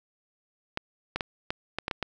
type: clicks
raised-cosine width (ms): 0.3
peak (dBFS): -13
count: 8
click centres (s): 0.774 / 1.16 / 1.208 / 1.505 / 1.786 / 1.881 / 1.912 / 2.027
effects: none